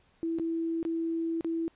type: tone with dropouts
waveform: sine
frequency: 329.6 Hz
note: E4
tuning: in tune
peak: -28 dBFS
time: 0.23-1.68 s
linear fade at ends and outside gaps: 0 ms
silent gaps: 0.386-0.397 / 0.829-0.851 / 1.409-1.446 s
effects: pink hiss -66 dBFS RMS until 1.75 s + resampled to 8000 Hz